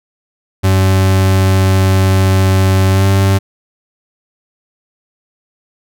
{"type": "tone with pitch glide", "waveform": "40% pulse", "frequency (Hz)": [95.3, 97.19], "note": ["G2", "G2"], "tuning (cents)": [-48, -14], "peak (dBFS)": -7, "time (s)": [0.63, 3.39], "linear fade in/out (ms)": 20, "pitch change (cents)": 34, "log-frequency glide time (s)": [2.9, 3.05], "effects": []}